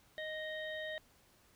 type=harmonic tone; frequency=622.3 Hz; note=D#5; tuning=in tune; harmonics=1 / 3 / 5 / 6; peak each=-42 / -43 / -52 / -50 dBFS; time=0.18-0.98 s; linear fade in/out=0 ms; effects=pink hiss -67 dBFS RMS until 1.55 s